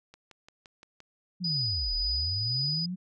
click train, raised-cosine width 0.2 ms, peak -32 dBFS, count 6, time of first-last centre 0.14-1.004 s, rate 5.79 Hz
sine linear two-way sweep, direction down then up, 188 to 34.65 to 188 Hz, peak -31 dBFS, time 1.4-2.96 s, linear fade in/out 20 ms, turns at 1.94 s
sine tone with tremolo, 4961 Hz, D#8, 6 cents flat, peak -27 dBFS, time 1.44-2.86 s, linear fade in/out 5 ms, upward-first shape sine, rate 1.9 Hz, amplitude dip 25%
effects none

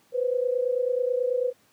sine tone pair together, 491.8 / 521 Hz, B4 / C5, -7 / -7 cents, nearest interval minor second, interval 100 cents, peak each -24 / -27 dBFS, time 0.12-1.53 s, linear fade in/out 50 ms, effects pink hiss -62 dBFS RMS until 1.72 s + high-pass 150 Hz 12 dB/octave

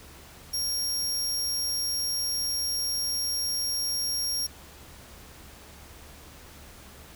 sawtooth tone, 5580 Hz, F8, 2 cents flat, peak -24 dBFS, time 0.53-4.47 s, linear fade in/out 10 ms, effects added 72 Hz sine -52 dBFS peak until 7.15 s + pink hiss -49 dBFS RMS until 7.15 s

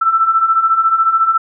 sine beating tone pair, 1318.5 / 1332.5 Hz, E6 / E6, 0 / +18 cents, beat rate 14 Hz, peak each -16 / -11 dBFS, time 0.01-1.38 s, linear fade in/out 10 ms, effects none

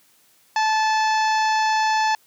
harmonic tone, 871 Hz, A5, 18 cents flat, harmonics 1 / 2 / 3 / 4 / 5 / 6 / 7 / 8, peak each -18 / -25 / -31 / -36 / -33 / -34 / -38 / -42 dBFS, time 0.56-2.15 s, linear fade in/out 2 ms, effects white hiss -58 dBFS RMS until 2.26 s + high-pass 100 Hz 12 dB/octave

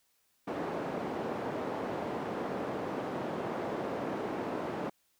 white band-pass noise, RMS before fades -36 dBFS, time 0.47-4.9 s, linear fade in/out 10 ms, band 190 to 620 Hz, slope 12 dB/octave, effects white hiss -73 dBFS RMS until 5.19 s

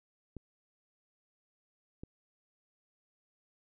clicks, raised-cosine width 3 ms, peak -30 dBFS, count 2, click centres 0.367 / 2.035 s, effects none

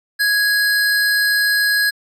square tone pair together, 1661.2 / 4164 Hz, G#6 / C8, 0 / -9 cents, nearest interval octave + major third, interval 1591 cents, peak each -15 / -23 dBFS, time 0.19-1.91 s, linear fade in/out 20 ms, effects resampled to 32000 Hz

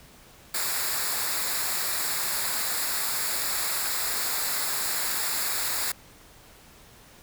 white noise with comb filter, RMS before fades -28 dBFS, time 0.54-5.92 s, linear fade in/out 5 ms, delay 0.33 ms, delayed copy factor -0.65, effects pink hiss -52 dBFS RMS until 7.22 s

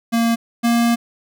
square tone pair in turn, 231.1 / 234.7 Hz, A#3 / A#3, -15 / +12 cents, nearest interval unison, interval 27 cents, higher second, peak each -15 / -14 dBFS, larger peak second, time 0.12-0.36 / 0.63-0.96 s, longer second, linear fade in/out 20 ms, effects none

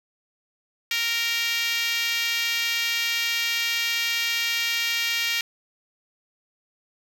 5% pulse tone with high-pass filter, 464.9 Hz, A#4, 5 cents flat, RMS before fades -25 dBFS, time 0.91-5.41 s, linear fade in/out 2 ms, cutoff 2200 Hz, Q 2.1, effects none

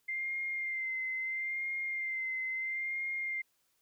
sine tone with vibrato, 2093 Hz, C7, in tune, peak -33 dBFS, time 0.08-3.42 s, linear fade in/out 10 ms, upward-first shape sine, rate 0.75 Hz, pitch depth 30 cents each way, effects white hiss -75 dBFS RMS until 3.81 s

